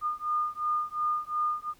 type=beating tone pair; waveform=sine; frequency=1216 / 1218.8 Hz; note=D#6 / D#6; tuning=-40 / -36 cents; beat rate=2.8 Hz; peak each=-30 dBFS; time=0.01-1.74 s; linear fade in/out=50 ms; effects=pink hiss -61 dBFS RMS until 1.79 s